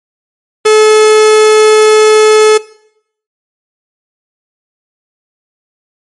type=tone; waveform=45% pulse; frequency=431 Hz; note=A4; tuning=36 cents flat; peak=-3 dBFS; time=0.65-2.58 s; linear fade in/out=10 ms; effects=noise-tail reverb RT60 0.7 s tail -19 dB re dry + MP3 48 kbps